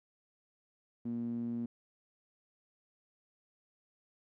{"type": "tone with band-pass filter", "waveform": "sawtooth", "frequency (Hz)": 117.9, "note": "A#2", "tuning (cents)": 20, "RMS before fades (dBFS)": -37, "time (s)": [1.05, 1.66], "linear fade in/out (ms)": 5, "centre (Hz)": 240, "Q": 6, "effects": []}